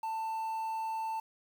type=tone with quantisation; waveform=triangle; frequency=890 Hz; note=A5; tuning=20 cents sharp; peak=-31 dBFS; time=0.03-1.2 s; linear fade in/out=5 ms; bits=9; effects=none